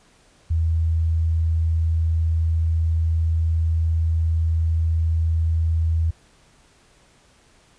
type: tone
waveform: sine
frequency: 81.4 Hz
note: E2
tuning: 21 cents flat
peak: -17 dBFS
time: 0.5-6.11 s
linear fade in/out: 10 ms
effects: pink hiss -56 dBFS RMS until 7.78 s + resampled to 22050 Hz